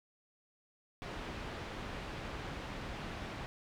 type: low-pass noise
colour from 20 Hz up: pink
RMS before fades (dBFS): -43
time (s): 1.02-3.46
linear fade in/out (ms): 0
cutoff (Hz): 3100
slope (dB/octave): 12
effects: none